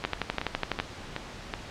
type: two click trains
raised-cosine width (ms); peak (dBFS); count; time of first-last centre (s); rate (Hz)
0.3; -10 / -14; 10 / 5; 0.05-0.8 / 0.04-1.538; 12 / 2.67
effects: pink hiss -42 dBFS RMS until 1.7 s + low-pass 5000 Hz 12 dB/octave